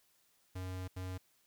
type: tone bursts at uneven times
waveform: square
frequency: 92.5 Hz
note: F#2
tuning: in tune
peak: -40 dBFS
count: 2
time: 0.55-0.88 / 0.96-1.18 s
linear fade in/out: 10 ms
effects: white hiss -72 dBFS RMS until 1.46 s